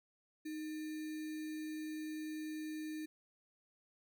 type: tone with sample-and-hold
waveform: sine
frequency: 310.3 Hz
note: D#4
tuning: 5 cents flat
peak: -40 dBFS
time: 0.45-3.06 s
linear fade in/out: 10 ms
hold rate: 2100 Hz
effects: none